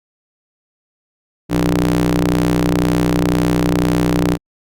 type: ring-modulated tone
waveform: sawtooth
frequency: 62 Hz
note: B1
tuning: 7 cents sharp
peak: -6 dBFS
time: 1.49-4.38 s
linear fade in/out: 50 ms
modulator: 232 Hz
effects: Opus 48 kbps